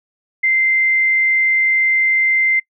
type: tone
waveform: sine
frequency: 2083 Hz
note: C7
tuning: 8 cents flat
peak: -12 dBFS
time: 0.43-2.6 s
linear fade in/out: 10 ms
effects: noise-tail reverb RT60 0.1 s tail -25 dB re dry

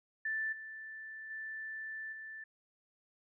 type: tone with level steps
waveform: sine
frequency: 1763 Hz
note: A6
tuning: 3 cents sharp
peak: -33 / -44 / -40 / -44 dBFS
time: 0.25-2.44 s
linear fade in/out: 5 ms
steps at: 0.52 / 1.3 / 2.12 s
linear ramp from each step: 10 ms
effects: none

